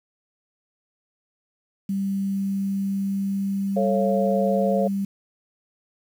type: tone with pitch glide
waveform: sine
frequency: 196 to 197.25 Hz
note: G3 to G3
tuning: 0 to +11 cents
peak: -22 dBFS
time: 1.89-5.05 s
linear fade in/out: 5 ms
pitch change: +11 cents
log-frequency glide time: 2.33-4.36 s
type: chord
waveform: sine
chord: A augmented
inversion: none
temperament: just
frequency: 440 / 550 / 687.5 Hz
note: A4 / C#5 / E#5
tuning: 0 / -14 / -27 cents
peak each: -27 / -22 / -26 dBFS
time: 3.76-4.88 s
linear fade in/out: 10 ms
effects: 8-bit